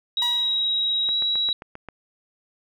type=tone with pitch glide; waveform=sine; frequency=3831 to 3880 Hz; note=A#7 to B7; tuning=+47 to -31 cents; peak=-20 dBFS; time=0.17-1.53 s; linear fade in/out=2 ms; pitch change=+22 cents; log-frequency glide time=1.07-1.15 s
type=tone with exponential decay; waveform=sawtooth; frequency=965 Hz; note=B5; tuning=40 cents flat; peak=-23 dBFS; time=0.22-0.73 s; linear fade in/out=1 ms; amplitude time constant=110 ms
type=click train; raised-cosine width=0.5 ms; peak=-22 dBFS; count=7; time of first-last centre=1.09-1.887 s; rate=7.53 Hz
effects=none